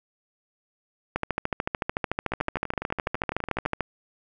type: two click trains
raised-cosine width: 0.5 ms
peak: -16 / -10 dBFS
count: 17 / 37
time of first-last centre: 2.32-3.653 / 1.16-3.807 s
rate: 12 / 13.6 Hz
effects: none